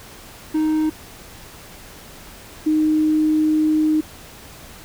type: tone pair in turn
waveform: triangle / sine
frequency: 311.1 / 309.4 Hz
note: D#4 / D#4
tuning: 0 / -10 cents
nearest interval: unison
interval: 10 cents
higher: first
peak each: -14 dBFS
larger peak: neither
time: 0.54-0.9 / 2.66-4.01 s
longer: second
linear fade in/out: 10 ms
effects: pink hiss -41 dBFS RMS until 4.84 s